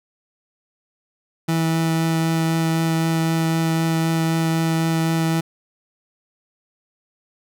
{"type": "tone with vibrato", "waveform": "30% pulse", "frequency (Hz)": 163, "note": "E3", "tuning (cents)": -19, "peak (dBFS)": -15, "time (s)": [1.48, 5.41], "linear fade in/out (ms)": 10, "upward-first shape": "triangle", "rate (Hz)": 3.9, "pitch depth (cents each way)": 9, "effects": []}